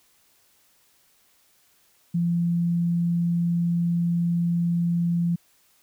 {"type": "tone", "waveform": "sine", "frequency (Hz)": 171.3, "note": "F3", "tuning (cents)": -33, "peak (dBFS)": -20, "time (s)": [2.14, 5.36], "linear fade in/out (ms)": 10, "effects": ["white hiss -62 dBFS RMS until 5.82 s"]}